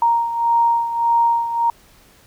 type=beating tone pair; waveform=sine; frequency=932.3 / 934 Hz; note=A#5 / A#5; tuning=0 / +3 cents; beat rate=1.7 Hz; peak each=-15 / -21 dBFS; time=0.02-1.7 s; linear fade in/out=2 ms; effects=pink hiss -51 dBFS RMS until 2.26 s